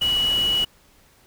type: tone in noise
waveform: sine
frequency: 2931 Hz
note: F#7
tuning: 17 cents flat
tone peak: -18 dBFS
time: 0.01-0.65 s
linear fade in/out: 10 ms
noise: pink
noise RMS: -33 dBFS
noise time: 0.01-0.65 s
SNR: +12 dB
effects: pink hiss -56 dBFS RMS until 1.26 s

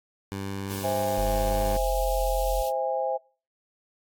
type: tone with pitch glide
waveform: 15% pulse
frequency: 98 to 98.8 Hz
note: G2 to G2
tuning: 0 to +14 cents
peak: -25 dBFS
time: 0.32-1.77 s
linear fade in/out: 0 ms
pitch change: +14 cents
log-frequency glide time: 0.66-1.37 s
type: high-pass noise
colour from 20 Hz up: white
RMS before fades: -40 dBFS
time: 0.67-2.72 s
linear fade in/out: 50 ms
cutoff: 2500 Hz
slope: 96 dB/octave
type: chord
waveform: sine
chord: C augmented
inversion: none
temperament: just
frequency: 523.3 / 654.1 / 817.6 Hz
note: C5 / E5 / G#5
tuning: 0 / -14 / -27 cents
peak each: -28 / -30 / -29 dBFS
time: 0.83-3.18 s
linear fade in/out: 20 ms
type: tone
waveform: sine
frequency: 44.73 Hz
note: F1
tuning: 42 cents sharp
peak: -26 dBFS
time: 1.17-2.63 s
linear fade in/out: 20 ms
effects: noise-tail reverb RT60 0.4 s tail -25 dB re dry + AAC 64 kbps

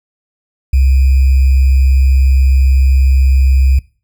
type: tone with sample-and-hold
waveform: sine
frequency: 66.3 Hz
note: C2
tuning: 23 cents sharp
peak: -6 dBFS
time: 0.73-3.79 s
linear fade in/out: 5 ms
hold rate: 2450 Hz
effects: noise-tail reverb RT60 0.4 s tail -22 dB re dry

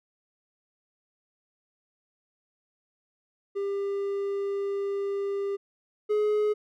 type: tone pair in turn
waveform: triangle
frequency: 398.5 / 421.3 Hz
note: G4 / G#4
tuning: +28 / +25 cents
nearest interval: minor second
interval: 97 cents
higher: second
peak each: -25 / -20 dBFS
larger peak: second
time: 3.55-5.57 / 6.09-6.54 s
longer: first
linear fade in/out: 20 ms
effects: none

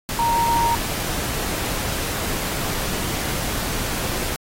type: tone in noise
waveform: sine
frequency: 932.3 Hz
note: A#5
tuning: in tune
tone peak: -17 dBFS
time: 0.19-0.75 s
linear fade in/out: 0 ms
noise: pink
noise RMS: -26 dBFS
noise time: 0.09-4.36 s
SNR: +6 dB
effects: AAC 48 kbps

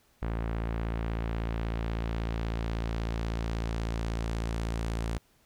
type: tone with low-pass filter sweep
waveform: sawtooth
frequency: 56.3 Hz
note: A1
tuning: 40 cents sharp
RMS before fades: -32 dBFS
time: 0.22-5.18 s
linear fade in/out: 0 ms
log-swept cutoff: 1900 to 10000 Hz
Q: 0.87
effects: pink hiss -66 dBFS RMS until 5.45 s

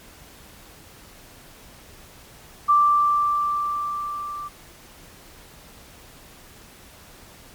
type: tone with level ramp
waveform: sine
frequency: 1174.7 Hz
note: D6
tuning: in tune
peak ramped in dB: -12 to -30 dBFS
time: 2.68-4.49 s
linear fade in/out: 20 ms
effects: pink hiss -47 dBFS RMS until 7.54 s + MP3 96 kbps

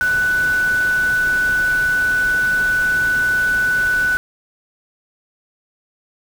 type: tone in noise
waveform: sine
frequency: 1490 Hz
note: F#6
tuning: 12 cents sharp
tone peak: -14 dBFS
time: 0.01-4.17 s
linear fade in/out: 0 ms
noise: pink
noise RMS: -31 dBFS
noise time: 0.01-4.17 s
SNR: +14 dB
effects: none

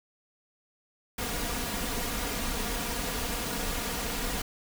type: noise with comb filter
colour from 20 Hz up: pink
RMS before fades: -32 dBFS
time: 1.18-4.42 s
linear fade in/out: 5 ms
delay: 4.2 ms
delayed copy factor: +0.6
effects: none

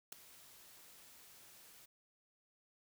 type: noise with ADSR envelope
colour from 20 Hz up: white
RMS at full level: -41 dBFS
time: 0.12-1.86 s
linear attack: 6 ms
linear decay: 4 ms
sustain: -19 dB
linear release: 9 ms
effects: none

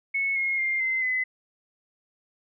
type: tone with pitch steps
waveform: sine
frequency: 2200 / 2155 / 2110 / 2067 / 2024 Hz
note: C#7 / C#7 / C7 / C7 / B6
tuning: -14 / -49 / +14 / -22 / +42 cents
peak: -23 dBFS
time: 0.14-1.24 s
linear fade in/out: 10 ms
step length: 220 ms
effects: none

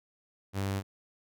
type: tone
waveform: sawtooth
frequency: 98 Hz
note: G2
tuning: in tune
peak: -26 dBFS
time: 0.53-0.83 s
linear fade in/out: 50 ms
effects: none

